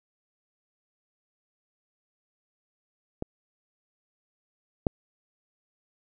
clicks, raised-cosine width 2 ms, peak -17 / -9 dBFS, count 2, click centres 3.224 / 4.868 s, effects none

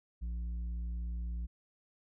triangle tone with tanh clipping, 58.27 Hz, A#1, in tune, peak -36 dBFS, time 0.21-1.47 s, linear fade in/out 20 ms, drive 10 dB, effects none

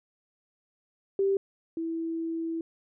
sine tone pair in turn, 391.8 / 328.5 Hz, G4 / E4, -1 / -6 cents, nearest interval minor third, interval 305 cents, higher first, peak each -22 / -29 dBFS, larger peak first, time 1.19-1.37 / 1.77-2.61 s, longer second, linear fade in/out 2 ms, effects none

